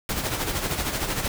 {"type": "noise with tremolo", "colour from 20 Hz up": "pink", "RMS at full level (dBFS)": -25, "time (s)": [0.09, 1.28], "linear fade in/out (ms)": 2, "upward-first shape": "sine", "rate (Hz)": 13, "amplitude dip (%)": 55, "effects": []}